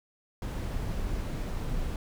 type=noise; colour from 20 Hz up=brown; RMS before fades=-32 dBFS; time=0.42-1.96 s; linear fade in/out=2 ms; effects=none